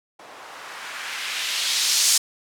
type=noise with low-pass filter sweep; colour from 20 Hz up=violet; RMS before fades=-25 dBFS; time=0.19-2.18 s; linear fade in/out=5 ms; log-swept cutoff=670 to 6600 Hz; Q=1.2; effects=none